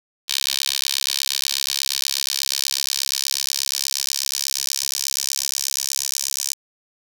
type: tone with high-pass filter sweep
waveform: 10% pulse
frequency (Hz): 68.3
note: C#2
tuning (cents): -25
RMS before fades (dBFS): -24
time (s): 0.28-6.54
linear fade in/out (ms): 20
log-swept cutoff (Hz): 3900 to 6000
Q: 2.3
effects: 7-bit